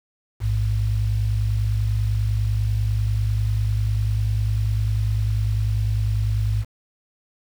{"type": "tone pair together", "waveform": "sine", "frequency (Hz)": [56.42, 106.5], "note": ["A1", "G#2"], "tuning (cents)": [44, 44], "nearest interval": "major seventh", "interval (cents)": 1100, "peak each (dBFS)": [-23, -20], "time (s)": [0.4, 6.65], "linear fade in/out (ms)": 50, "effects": ["7-bit"]}